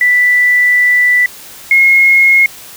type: tone pair in turn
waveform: sine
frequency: 1975.5 / 2158 Hz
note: B6 / C#7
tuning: 0 / -47 cents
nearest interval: major second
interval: 153 cents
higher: second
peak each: -6 / -4 dBFS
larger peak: second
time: 0.01-1.26 / 1.71-2.46 s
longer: first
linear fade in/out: 2 ms
effects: white hiss -33 dBFS RMS until 2.76 s